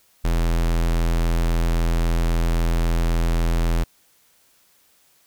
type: tone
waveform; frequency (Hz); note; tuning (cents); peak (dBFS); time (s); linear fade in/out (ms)
square; 41.87; E1; +28; -18; 0.24-3.84; 10
effects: white hiss -59 dBFS RMS until 5.26 s

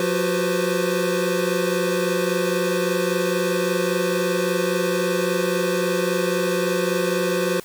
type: tone cluster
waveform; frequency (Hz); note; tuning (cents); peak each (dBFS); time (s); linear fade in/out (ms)
square; 180.4 / 355.9 / 379.6 / 496 / 521; F#3 / F4 / F#4 / B4 / C5; -44 / +33 / +44 / +7 / -7; -27; 0-7.6; 2
effects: white hiss -45 dBFS RMS until 7.64 s

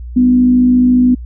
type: tone with frequency modulation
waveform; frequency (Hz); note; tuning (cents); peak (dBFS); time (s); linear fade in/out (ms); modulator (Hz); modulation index
sine; 249; B3; +14; -6; 0.16-1.15; 10; 54.2; 0.26
effects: added 60 Hz sine -24 dBFS peak until 1.25 s

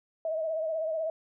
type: tone with vibrato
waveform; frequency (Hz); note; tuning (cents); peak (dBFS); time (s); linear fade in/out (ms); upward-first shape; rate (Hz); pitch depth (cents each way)
sine; 638; D#5; +43; -28; 0.25-1.1; 2; triangle; 16; 65
effects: none

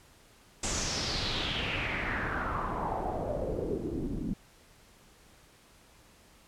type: noise with low-pass filter sweep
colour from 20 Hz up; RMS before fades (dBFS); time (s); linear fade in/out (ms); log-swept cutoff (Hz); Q
pink; -33; 0.63-4.34; 5; 7500 to 230; 4.2
effects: pink hiss -59 dBFS RMS until 6.47 s + low-pass 12000 Hz 12 dB/octave

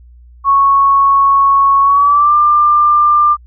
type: tone with pitch glide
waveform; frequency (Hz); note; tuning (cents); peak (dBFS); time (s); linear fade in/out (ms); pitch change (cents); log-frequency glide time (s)
sine; 1106 to 1192.2; C#6 to D6; -4 to +26; -6; 0.44-3.37; 50; +130; 1.82-2.35
effects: added 60 Hz sine -37 dBFS peak until 3.46 s

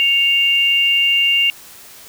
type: tone pair together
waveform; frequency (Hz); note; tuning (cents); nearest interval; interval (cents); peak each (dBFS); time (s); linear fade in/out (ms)
sine; 2211 / 2792; C#7 / F7; -5 / -1; major third; 404; -21 / -12; 0-1.5; 0
effects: white hiss -40 dBFS RMS until 2.08 s

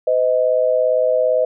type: tone pair together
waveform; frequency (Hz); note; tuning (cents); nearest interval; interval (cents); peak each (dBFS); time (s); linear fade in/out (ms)
sine; 509 / 626.6; C5 / D#5; -48 / +12; major third; 360; -16; 0.07-1.45; 5
effects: none

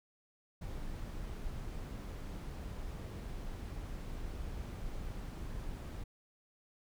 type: noise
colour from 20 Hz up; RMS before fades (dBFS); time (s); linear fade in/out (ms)
brown; -42; 0.61-6.04; 10
effects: none

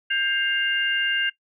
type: tone cluster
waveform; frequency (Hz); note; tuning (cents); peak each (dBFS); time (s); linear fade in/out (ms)
sine; 1590 / 2111 / 2803; G6 / C7 / F7; +24 / +15 / +6; -24 / -31 / -23; 0.1-1.3; 10
effects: noise-tail reverb RT60 0.1 s tail -18 dB re dry

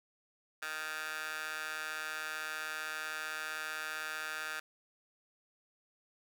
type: tone with high-pass filter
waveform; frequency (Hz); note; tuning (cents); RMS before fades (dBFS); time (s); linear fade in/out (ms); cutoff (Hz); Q
15% pulse; 155.56; D#3; 0; -40; 0.62-4.6; 5; 1400; 2.1
effects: none

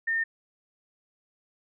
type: tone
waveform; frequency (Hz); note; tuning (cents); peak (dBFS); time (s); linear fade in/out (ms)
sine; 1819; A#6; -43; -24; 0.07-0.24; 10
effects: none

